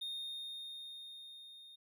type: tone with level ramp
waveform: triangle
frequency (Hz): 3681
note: A#7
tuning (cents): -23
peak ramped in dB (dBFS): -37 to -52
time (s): 0.01-1.76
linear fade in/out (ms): 10
effects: none